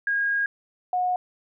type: tone pair in turn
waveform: sine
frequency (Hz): 1632 / 727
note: G#6 / F#5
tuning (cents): -31 / -31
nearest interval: octave + major second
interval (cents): 1400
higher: first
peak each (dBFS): -21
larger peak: neither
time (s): 0.07-0.46 / 0.93-1.16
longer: first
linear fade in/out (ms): 2
effects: none